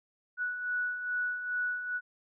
sine beating tone pair, 1472 / 1474.4 Hz, F#6 / F#6, -9 / -7 cents, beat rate 2.4 Hz, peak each -39 / -31 dBFS, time 0.37-2.01 s, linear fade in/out 50 ms, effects none

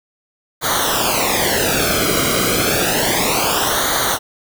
pink noise with flanger, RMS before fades -17 dBFS, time 0.61-4.19 s, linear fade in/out 50 ms, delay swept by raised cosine 0.38 to 1.14 ms, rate 0.3 Hz, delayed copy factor -0.85, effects none

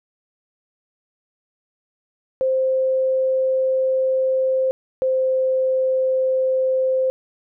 sine tone pair in turn, 523.3 / 521.1 Hz, C5 / C5, 0 / -7 cents, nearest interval unison, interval 7 cents, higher first, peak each -16 dBFS, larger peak neither, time 2.41-4.71 / 5.02-7.1 s, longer first, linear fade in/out 0 ms, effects none

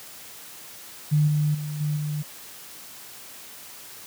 sine tone with level steps, 150 Hz, D3, 37 cents sharp, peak -16 / -19 / -28 / -22 / -25 dBFS, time 1.11-2.23 s, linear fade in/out 20 ms, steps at 1.27 / 1.54 / 1.8 / 1.96 s, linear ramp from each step 10 ms, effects white hiss -43 dBFS RMS until 4.06 s + high-pass 80 Hz 12 dB/octave

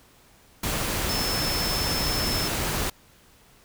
sine tone in noise, 5274 Hz, E8, in tune, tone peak -28 dBFS, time 1.09-2.48 s, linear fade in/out 5 ms, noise pink, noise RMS -27 dBFS, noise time 0.63-2.9 s, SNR -4 dB, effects pink hiss -56 dBFS RMS until 3.64 s

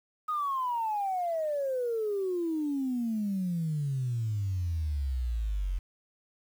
sine exponential sweep, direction down, 1261 to 43.65 Hz, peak -27 dBFS, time 0.28-5.79 s, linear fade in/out 10 ms, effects tanh soft clip ceiling -23 dBFS + 9-bit

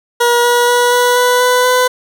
20% pulse tone with pitch steps, 478.5 / 482.4 / 486.3 / 490.3 / 494.2 / 498.2 / 502.3 Hz, A#4 / B4 / B4 / B4 / B4 / B4 / B4, +45 / -41 / -27 / -13 / +1 / +15 / +29 cents, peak -4 dBFS, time 0.2-1.88 s, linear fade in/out 10 ms, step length 240 ms, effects none

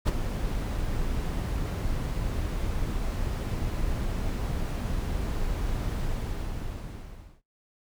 brown noise with ADSR envelope, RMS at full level -19 dBFS, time 0.05-7.42 s, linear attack 30 ms, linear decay 21 ms, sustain -10 dB, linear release 1400 ms, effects noise-tail reverb RT60 0.2 s tail -24 dB re dry

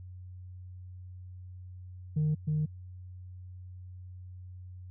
sine tone with echo, 152.7 Hz, D#3, 32 cents flat, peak -23 dBFS, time 2.16-2.35 s, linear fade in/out 10 ms, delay 310 ms, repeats 1, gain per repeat -2 dB, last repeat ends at 2.66 s, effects tanh soft clip ceiling -23 dBFS + added 91 Hz sine -43 dBFS peak until 4.9 s

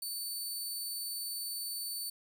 15% pulse tone, 4520 Hz, C#8, 33 cents sharp, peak -30 dBFS, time 0.02-2.1 s, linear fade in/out 5 ms, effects none

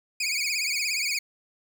20% pulse tone with vibrato, 2351 Hz, D7, 1 cent sharp, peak -20 dBFS, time 0.2-1.19 s, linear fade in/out 5 ms, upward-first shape triangle, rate 17 Hz, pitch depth 150 cents each way, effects none

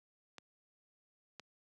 clicks, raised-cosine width 0.2 ms, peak -30 dBFS, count 2, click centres 0.383 / 1.397 s, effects high-pass 150 Hz 12 dB/octave

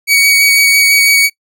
sawtooth tone with vibrato, 2252 Hz, C#7, 27 cents sharp, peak -3 dBFS, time 0.07-1.3 s, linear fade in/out 50 ms, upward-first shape sine, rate 6 Hz, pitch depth 11 cents each way, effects noise-tail reverb RT60 0.1 s tail -22 dB re dry

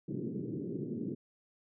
white band-pass noise, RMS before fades -38 dBFS, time 0.08-1.15 s, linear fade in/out 10 ms, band 120 to 390 Hz, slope 48 dB/octave, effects none

